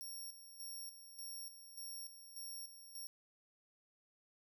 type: tone with tremolo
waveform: 10% pulse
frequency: 5560 Hz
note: F8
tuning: 9 cents flat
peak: -40 dBFS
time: 0.01-3.07 s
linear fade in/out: 0 ms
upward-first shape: square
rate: 1.7 Hz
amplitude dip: 65%
effects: none